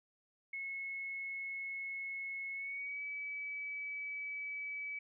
sine tone with pitch glide, 2185 to 2290 Hz, C#7 to D7, -26 to -44 cents, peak -39 dBFS, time 0.53-4.99 s, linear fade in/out 5 ms, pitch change +82 cents, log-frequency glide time 2.53-3.02 s, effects none

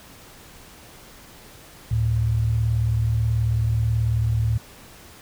sine tone pair together, 73.42 / 111.88 Hz, D2 / A2, 0 / +29 cents, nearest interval perfect fifth, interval 729 cents, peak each -25 / -19 dBFS, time 1.91-4.58 s, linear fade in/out 5 ms, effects pink hiss -46 dBFS RMS until 5.21 s

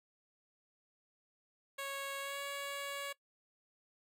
10% pulse tone with pitch glide, 552 to 562 Hz, C#5 to C#5, -7 to +24 cents, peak -31 dBFS, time 1.78-3.13 s, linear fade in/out 10 ms, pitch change +31 cents, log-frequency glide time 2.2-2.4 s, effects noise-tail reverb RT60 0.1 s tail -20 dB re dry

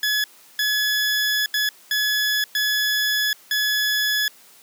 20% pulse tone bursts at uneven times, 1700 Hz, G#6, 40 cents sharp, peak -14 dBFS, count 6, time 0.03-0.24 / 0.59-1.46 / 1.54-1.69 / 1.91-2.44 / 2.55-3.33 / 3.51-4.28 s, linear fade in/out 2 ms, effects white hiss -50 dBFS RMS until 4.62 s + high-pass 200 Hz 12 dB/octave

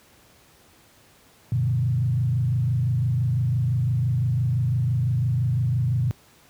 sine tone with frequency modulation, 122.6 Hz, B2, 12 cents flat, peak -19 dBFS, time 1.52-6.11 s, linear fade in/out 0 ms, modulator 25.9 Hz, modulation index 0.95, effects pink hiss -55 dBFS RMS until 6.49 s + high-pass 60 Hz 12 dB/octave

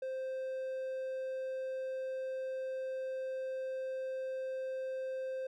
triangle tone, 523.3 Hz, C5, in tune, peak -34 dBFS, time 0.02-5.47 s, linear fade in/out 5 ms, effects none

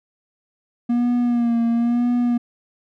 triangle tone with vibrato, 237.6 Hz, A#3, 33 cents sharp, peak -14 dBFS, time 0.89-2.38 s, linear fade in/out 10 ms, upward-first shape sine, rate 1 Hz, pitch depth 40 cents each way, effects none

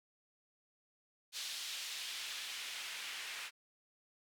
white noise with band-pass filter sweep, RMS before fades -44 dBFS, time 1.32-3.51 s, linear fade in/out 50 ms, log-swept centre 3900 to 2200 Hz, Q 1.3, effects none

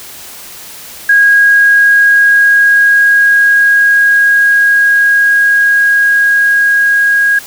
sine tone with level ramp, 1640 Hz, G#6, 22 cents flat, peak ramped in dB -3 to -6 dBFS, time 1.09-7.39 s, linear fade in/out 5 ms, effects white hiss -30 dBFS RMS until 7.46 s

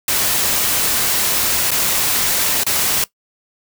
white noise with dropouts, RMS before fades -17 dBFS, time 0.08-3.04 s, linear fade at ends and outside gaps 2 ms, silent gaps 1.707-1.715 / 2.635-2.665 s, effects noise-tail reverb RT60 0.1 s tail -18 dB re dry

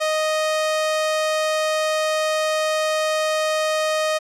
sawtooth tone, 622.3 Hz, D#5, in tune, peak -15 dBFS, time 0-4.19 s, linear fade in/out 20 ms, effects low-pass 9000 Hz 12 dB/octave

